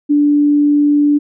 sine tone, 292.1 Hz, D4, 9 cents flat, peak -8 dBFS, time 0.09-1.19 s, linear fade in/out 20 ms, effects none

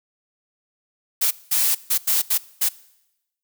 blue noise bursts at uneven times, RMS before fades -19 dBFS, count 6, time 1.21-1.31 / 1.51-1.75 / 1.9-1.98 / 2.07-2.22 / 2.3-2.38 / 2.61-2.69 s, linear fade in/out 10 ms, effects noise-tail reverb RT60 0.9 s tail -21 dB re dry

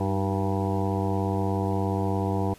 harmonic tone with a mistuned harmonic, 96.9 Hz, G2, 20 cents flat, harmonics 1 / 2 / 3 / 4 / 5 / 7 / 8 / 9 / 10, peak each -27 / -30 / -32 / -33 / -34 / -35 / -36 / -37 / -37 dBFS, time 0-2.54 s, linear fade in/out 5 ms, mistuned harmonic 3, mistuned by +80 cents, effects pink hiss -52 dBFS RMS until 2.58 s + resampled to 32000 Hz

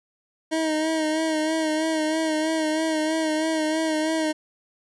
25% pulse tone with vibrato, 315 Hz, D#4, 21 cents sharp, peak -18 dBFS, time 0.51-4.33 s, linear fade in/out 20 ms, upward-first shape sine, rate 3.1 Hz, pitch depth 38 cents each way, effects resampled to 24000 Hz

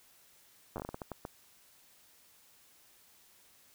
slowing click train, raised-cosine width 1 ms, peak -25 dBFS, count 11, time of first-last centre 0.76-1.251 s, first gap 9 ms, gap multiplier 1.35, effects white hiss -63 dBFS RMS until 3.74 s

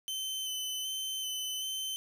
sawtooth tone with vibrato, 3056 Hz, G7, 45 cents flat, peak -31 dBFS, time 0.08-1.96 s, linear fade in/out 0 ms, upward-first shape square, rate 1.3 Hz, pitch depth 13 cents each way, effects none

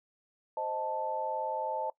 sine chord, A diminished, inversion first, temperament equal, 523.3 / 622.3 / 880 Hz, C5 / Eb5 / A5, 0 / 0 / 0 cents, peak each -38 / -37 / -33 dBFS, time 0.57-1.9 s, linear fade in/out 2 ms, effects noise-tail reverb RT60 0.1 s tail -20 dB re dry

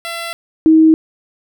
10% pulse / sine tone pair in turn, 675 / 317.9 Hz, E5 / D#4, +41 / +37 cents, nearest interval octave + minor second, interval 1304 cents, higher first, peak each -14 / -5 dBFS, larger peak second, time 0.05-0.33 / 0.66-0.94 s, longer neither, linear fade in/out 0 ms, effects none

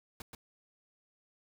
pink noise with echo, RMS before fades -45 dBFS, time 0.2-0.22 s, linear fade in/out 2 ms, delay 130 ms, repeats 1, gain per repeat -3 dB, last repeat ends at 0.35 s, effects none

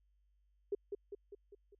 sine tone with echo, 404.2 Hz, G#4, 47 cents flat, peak -32 dBFS, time 0.72-0.75 s, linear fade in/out 5 ms, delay 200 ms, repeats 5, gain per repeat -5 dB, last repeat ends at 1.75 s, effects added 50 Hz sine -70 dBFS peak until 1.79 s

